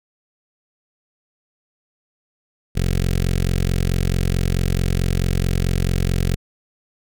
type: tone with notch filter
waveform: 15% pulse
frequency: 44.58 Hz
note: F1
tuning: 36 cents sharp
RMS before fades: -19 dBFS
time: 2.75-6.36 s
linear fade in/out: 20 ms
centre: 940 Hz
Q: 0.64
effects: none